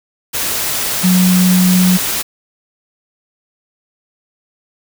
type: tone in noise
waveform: sine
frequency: 182.8 Hz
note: F#3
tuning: 21 cents flat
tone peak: -8 dBFS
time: 1.03-1.98 s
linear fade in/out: 20 ms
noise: white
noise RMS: -18 dBFS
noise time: 0.33-2.23 s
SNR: +7 dB
effects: none